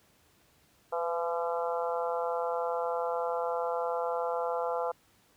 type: harmonic tone with a mistuned harmonic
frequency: 170 Hz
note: F3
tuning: 46 cents flat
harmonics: 3 / 4 / 5 / 6 / 7 / 8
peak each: -32 / -35 / -36 / -39 / -41 / -41 dBFS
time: 0.92-4.92 s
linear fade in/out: 10 ms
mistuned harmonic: 3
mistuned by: -23 cents
effects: pink hiss -65 dBFS RMS until 5.36 s + high-pass 60 Hz 12 dB/octave